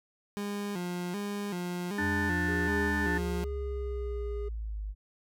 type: tone with vibrato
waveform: 30% pulse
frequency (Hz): 190.1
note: F#3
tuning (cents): +47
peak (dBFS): -30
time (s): 0.37-3.44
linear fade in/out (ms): 0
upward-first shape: square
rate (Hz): 1.3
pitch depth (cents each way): 120
type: harmonic tone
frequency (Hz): 295.3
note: D4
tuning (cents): +10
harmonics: 1 / 3 / 5 / 6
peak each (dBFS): -34 / -38 / -40 / -31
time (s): 1.98-3.18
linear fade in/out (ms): 5
type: linear sweep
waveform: sine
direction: down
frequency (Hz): 90 to 49.71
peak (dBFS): -33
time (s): 1.99-4.95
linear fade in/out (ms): 50
type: tone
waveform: triangle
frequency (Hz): 410.3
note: G#4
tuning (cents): -21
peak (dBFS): -34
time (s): 2.48-4.49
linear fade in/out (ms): 10
effects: none